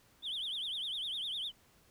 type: tone with vibrato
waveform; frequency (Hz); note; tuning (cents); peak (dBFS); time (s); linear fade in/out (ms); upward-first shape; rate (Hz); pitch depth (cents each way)
sine; 3358; G#7; +18; -34; 0.22-1.52; 50; triangle; 9.9; 220
effects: tanh soft clip ceiling -33 dBFS + pink hiss -66 dBFS RMS until 1.9 s